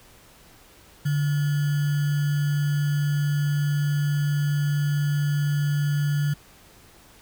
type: tone with sample-and-hold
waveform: sine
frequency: 145.9 Hz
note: D3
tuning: 11 cents flat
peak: -20 dBFS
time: 1.05-6.34 s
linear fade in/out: 10 ms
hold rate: 1575 Hz
effects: pink hiss -52 dBFS RMS until 7.21 s